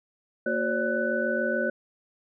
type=tone cluster; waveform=sine; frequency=231.2 / 364.3 / 535 / 582 / 1494 Hz; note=A#3 / F#4 / C5 / D5 / F#6; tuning=-14 / -27 / +38 / -16 / +16 cents; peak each=-31 / -32 / -30 / -30 / -29 dBFS; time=0.46-1.7 s; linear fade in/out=5 ms; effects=none